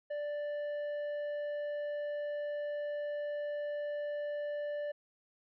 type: tone with tanh clipping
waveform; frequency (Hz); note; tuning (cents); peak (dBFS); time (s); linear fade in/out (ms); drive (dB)
sine; 587.3; D5; 0; -36; 0.1-4.92; 10; 7
effects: none